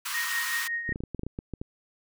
pink high-pass noise, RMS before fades -33 dBFS, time 0.05-0.68 s, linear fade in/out 10 ms, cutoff 970 Hz, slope 96 dB/octave
sine tone with tremolo, 1864.7 Hz, A#6, in tune, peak -26 dBFS, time 0.14-0.93 s, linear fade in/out 5 ms, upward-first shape triangle, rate 5.4 Hz, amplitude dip 65%
clicks, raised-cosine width 3 ms, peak -21 dBFS, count 12, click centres 0.892 / 0.922 / 0.959 / 1.005 / 1.037 / 1.147 / 1.194 / 1.234 / 1.266 / 1.389 / 1.537 / 1.615 s
effects none

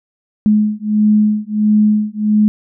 sine beating tone pair, 211.1 / 212.6 Hz, G#3 / G#3, +29 / +41 cents, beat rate 1.5 Hz, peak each -13 dBFS, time 0.46-2.48 s, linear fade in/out 0 ms, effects none

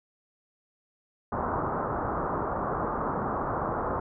white low-pass noise, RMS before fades -30 dBFS, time 1.32-4 s, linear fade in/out 5 ms, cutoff 1300 Hz, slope 48 dB/octave, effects none

